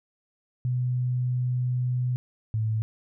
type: tone pair in turn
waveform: sine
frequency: 125 / 109.89 Hz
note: B2 / A2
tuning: +21 / -2 cents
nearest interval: major second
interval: 223 cents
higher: first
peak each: -23 dBFS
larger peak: neither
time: 0.65-2.16 / 2.54-2.82 s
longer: first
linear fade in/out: 0 ms
effects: none